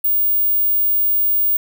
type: tone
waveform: sine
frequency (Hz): 15500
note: B9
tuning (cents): -34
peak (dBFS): -13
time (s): 0.04-1.57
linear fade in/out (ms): 5
effects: none